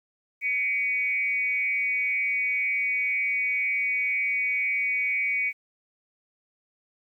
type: tone with frequency modulation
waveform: sine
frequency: 2251 Hz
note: C#7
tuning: 26 cents sharp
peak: -23 dBFS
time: 0.41-5.53 s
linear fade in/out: 50 ms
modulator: 211 Hz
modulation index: 0.55
effects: 10-bit